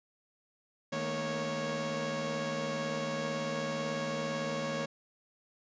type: tone cluster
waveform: sawtooth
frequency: 156.4 / 218.2 / 236.2 / 552 Hz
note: D#3 / A3 / A#3 / C#5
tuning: +9 / -14 / +23 / -7 cents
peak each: -36 / -38 / -36 / -31 dBFS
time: 0.92-4.86 s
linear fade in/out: 10 ms
effects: resampled to 16000 Hz